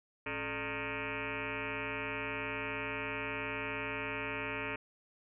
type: tone with frequency modulation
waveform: sine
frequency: 1400 Hz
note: F6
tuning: 4 cents sharp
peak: -35 dBFS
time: 0.26-4.76 s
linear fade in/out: 5 ms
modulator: 161 Hz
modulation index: 7.7
effects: none